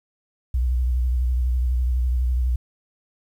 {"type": "tone with vibrato", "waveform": "sine", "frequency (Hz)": 62.1, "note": "B1", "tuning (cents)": 10, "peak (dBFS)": -17, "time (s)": [0.54, 2.56], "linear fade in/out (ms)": 5, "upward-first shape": "square", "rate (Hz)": 12, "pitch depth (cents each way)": 52, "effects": ["tanh soft clip ceiling -14 dBFS", "9-bit"]}